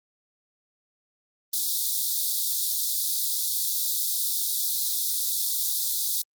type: high-pass noise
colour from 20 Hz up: white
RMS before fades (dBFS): -26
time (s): 1.53-6.22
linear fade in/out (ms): 5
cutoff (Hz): 3500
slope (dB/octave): 96
effects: Opus 32 kbps

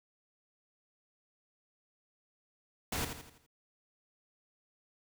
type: noise with echo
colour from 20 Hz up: pink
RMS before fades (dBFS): -35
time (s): 2.92-3.05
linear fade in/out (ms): 5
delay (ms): 83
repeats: 5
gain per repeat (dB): -7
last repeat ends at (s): 3.465
effects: none

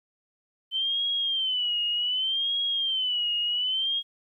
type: tone with vibrato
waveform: sine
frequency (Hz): 3073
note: G7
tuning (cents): -35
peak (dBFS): -24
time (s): 0.71-4.03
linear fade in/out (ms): 50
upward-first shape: sine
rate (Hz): 0.66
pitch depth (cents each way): 120
effects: 11-bit

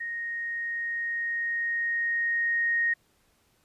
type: tone with level ramp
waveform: sine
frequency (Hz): 1864.7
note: A#6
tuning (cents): 0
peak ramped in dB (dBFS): -31 to -22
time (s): 0-2.94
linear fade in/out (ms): 10
effects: pink hiss -67 dBFS RMS until 3.64 s + resampled to 32000 Hz

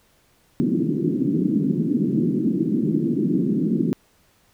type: band-pass noise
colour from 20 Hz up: white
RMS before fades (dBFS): -21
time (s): 0.6-3.93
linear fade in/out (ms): 0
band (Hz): 150 to 340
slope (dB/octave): 48
effects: pink hiss -60 dBFS RMS until 4.53 s

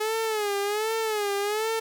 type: tone with vibrato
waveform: sawtooth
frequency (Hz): 424.1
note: G#4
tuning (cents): +36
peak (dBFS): -21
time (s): 0-1.8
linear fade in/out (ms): 10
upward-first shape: sine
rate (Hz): 1.3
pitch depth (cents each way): 100
effects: 9-bit

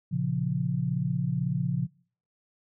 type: chord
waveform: sine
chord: Bb minor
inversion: none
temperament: equal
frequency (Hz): 116.54 / 138.59 / 174.61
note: Bb2 / Db3 / F3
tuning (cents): 0 / 0 / 0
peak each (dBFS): -33 / -28 / -29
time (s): 0.11-1.87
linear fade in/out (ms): 20
effects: noise-tail reverb RT60 0.5 s tail -25 dB re dry

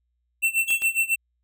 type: tone with tremolo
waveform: square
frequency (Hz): 2691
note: E7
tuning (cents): +35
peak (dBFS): -18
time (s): 0.42-1.16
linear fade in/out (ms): 20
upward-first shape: sine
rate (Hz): 7.3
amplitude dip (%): 90
type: tone with exponential decay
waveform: sawtooth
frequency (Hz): 3293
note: G#7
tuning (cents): -15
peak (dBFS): -26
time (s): 0.68-0.97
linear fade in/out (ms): 1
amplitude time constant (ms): 63
type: clicks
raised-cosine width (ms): 0.2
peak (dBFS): -20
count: 2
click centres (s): 0.706 / 0.821
effects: added 60 Hz sine -70 dBFS peak until 1.43 s

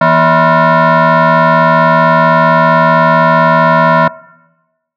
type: tone with frequency modulation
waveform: sine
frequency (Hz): 165.2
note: E3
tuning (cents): +4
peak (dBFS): -3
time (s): 0.01-4.08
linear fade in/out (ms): 5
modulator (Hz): 406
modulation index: 3.3
effects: noise-tail reverb RT60 1.0 s tail -22 dB re dry + tanh soft clip ceiling -3 dBFS

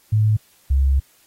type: tone pair in turn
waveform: sine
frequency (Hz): 107.6 / 67.78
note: A2 / C#2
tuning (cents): -38 / -38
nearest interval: minor sixth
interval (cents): 800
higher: first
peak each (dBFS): -13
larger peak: neither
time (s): 0.12-0.37 / 0.7-1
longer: second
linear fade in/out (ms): 10
effects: white hiss -56 dBFS RMS until 1.26 s + AAC 48 kbps

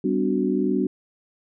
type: chord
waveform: sine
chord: G major seventh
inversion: none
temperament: equal with one note detuned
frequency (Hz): 196 / 252.4 / 293.7 / 370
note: G3 / B3 / D4 / F#4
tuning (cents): 0 / +38 / 0 / 0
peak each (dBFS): -25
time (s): 0.04-0.87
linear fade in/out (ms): 5
effects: none

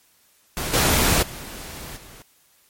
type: noise with level steps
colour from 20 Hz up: pink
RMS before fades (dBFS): -27 / -18 / -36 / -44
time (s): 0.57-2.22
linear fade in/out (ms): 0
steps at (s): 0.73 / 1.22 / 1.96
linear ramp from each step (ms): 10
effects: white hiss -59 dBFS RMS until 2.69 s + MP3 64 kbps

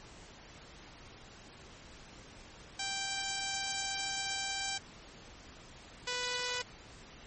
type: tone pair in turn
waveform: 5% pulse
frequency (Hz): 784 / 494.6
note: G5 / B4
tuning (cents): 0 / +3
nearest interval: minor sixth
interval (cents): 797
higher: first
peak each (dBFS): -22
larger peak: neither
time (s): 2.79-4.78 / 6.07-6.62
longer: first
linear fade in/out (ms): 5
effects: pink hiss -53 dBFS RMS until 7.26 s + MP3 32 kbps

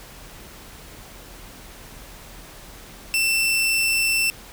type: tone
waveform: sawtooth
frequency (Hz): 2679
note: E7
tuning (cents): +27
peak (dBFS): -15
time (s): 3.14-4.3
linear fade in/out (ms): 0
effects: added 41 Hz sine -46 dBFS peak until 4.52 s + pink hiss -43 dBFS RMS until 4.52 s

